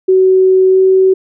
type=tone with pitch glide; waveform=sine; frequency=375.8 to 378.4 Hz; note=F#4 to F#4; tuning=+27 to +39 cents; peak=-5 dBFS; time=0.08-1.14 s; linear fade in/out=10 ms; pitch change=+12 cents; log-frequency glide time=0.69-0.79 s; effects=none